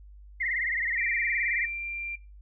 sine tone with vibrato, 1975.5 Hz, B6, in tune, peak -26 dBFS, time 0.4-1.66 s, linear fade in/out 10 ms, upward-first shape sine, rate 19 Hz, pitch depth 130 cents each way
sine tone with pitch glide, 2349 to 2372 Hz, D7 to D7, 0 to +17 cents, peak -31 dBFS, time 0.97-2.16 s, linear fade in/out 10 ms, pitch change +17 cents, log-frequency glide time 1.57-1.85 s
effects noise-tail reverb RT60 0.3 s tail -22 dB re dry + added 50 Hz sine -46 dBFS peak until 2.41 s

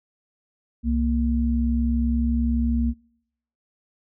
sine tone pair together, 65.6 / 233.6 Hz, C2 / A#3, +5 / +4 cents, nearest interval octave + minor seventh, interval 2199 cents, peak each -22 dBFS, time 0.83-2.94 s, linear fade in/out 50 ms, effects noise-tail reverb RT60 0.7 s tail -24 dB re dry

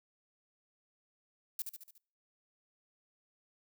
violet noise with echo, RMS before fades -36 dBFS, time 1.59-1.62 s, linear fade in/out 2 ms, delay 72 ms, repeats 5, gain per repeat -5 dB, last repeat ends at 1.98 s, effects noise-tail reverb RT60 0.5 s tail -25 dB re dry

